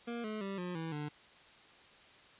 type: tone with pitch steps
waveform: 25% pulse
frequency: 235.9 / 215.1 / 196.09 / 178.78 / 163 / 148.61 Hz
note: A#3 / A3 / G3 / F3 / E3 / D3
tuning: +21 / -39 / +1 / +41 / -19 / +21 cents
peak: -34 dBFS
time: 0.07-1.09 s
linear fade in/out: 10 ms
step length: 170 ms
effects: white hiss -59 dBFS RMS until 2.39 s + resampled to 8000 Hz